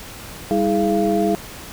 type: tone cluster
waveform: sine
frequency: 199.3 / 323.1 / 417.9 / 686 Hz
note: G3 / E4 / G#4 / F5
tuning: +29 / -35 / +11 / -31 cents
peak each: -21 dBFS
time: 0.51-1.35 s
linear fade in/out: 0 ms
effects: pink hiss -36 dBFS RMS until 1.72 s